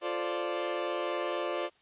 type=chord; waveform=30% pulse; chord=D minor seventh; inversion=first; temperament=equal; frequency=349.2 / 440 / 523.3 / 587.3 Hz; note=F4 / A4 / C5 / D5; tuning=0 / 0 / 0 / 0 cents; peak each=-33 / -38 / -34 / -32 dBFS; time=0.01-1.7 s; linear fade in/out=50 ms; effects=white hiss -65 dBFS RMS until 1.81 s + resampled to 8000 Hz